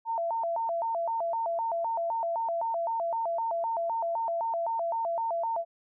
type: tone with vibrato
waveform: sine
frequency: 784 Hz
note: G5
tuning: in tune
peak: -27 dBFS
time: 0.05-5.65 s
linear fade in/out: 50 ms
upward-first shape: square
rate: 3.9 Hz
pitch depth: 260 cents each way
effects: none